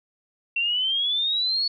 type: exponential sweep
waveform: sine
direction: up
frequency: 2708 to 4435 Hz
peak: -21 dBFS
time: 0.56-1.68 s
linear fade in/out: 5 ms
effects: none